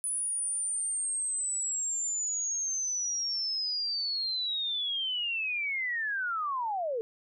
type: linear sweep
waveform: sine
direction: down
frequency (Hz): 9956 to 431.4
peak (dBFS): -29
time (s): 0.04-7.01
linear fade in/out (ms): 0
effects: none